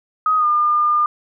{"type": "tone with pitch glide", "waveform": "sine", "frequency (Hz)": [1258, 1206.8], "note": ["D#6", "D6"], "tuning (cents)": [19, 47], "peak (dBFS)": -13, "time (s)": [0.26, 1.06], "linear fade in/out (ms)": 2, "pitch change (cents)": -72, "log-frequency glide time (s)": [0.37, 0.46], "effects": []}